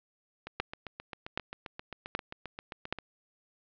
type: two click trains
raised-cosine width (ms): 0.3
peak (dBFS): -13 / -23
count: 4 / 20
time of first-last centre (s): 0.6-2.926 / 0.47-2.987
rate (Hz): 1.29 / 7.55
effects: low-pass 4000 Hz 12 dB/octave